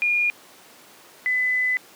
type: tone pair in turn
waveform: sine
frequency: 2427 / 2007 Hz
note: D#7 / B6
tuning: -44 / +27 cents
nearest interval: minor third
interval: 329 cents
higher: first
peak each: -18 / -19 dBFS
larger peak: first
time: 0.02-0.3 / 1.26-1.77 s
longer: second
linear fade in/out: 0 ms
effects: pink hiss -48 dBFS RMS until 1.95 s + high-pass 300 Hz 12 dB/octave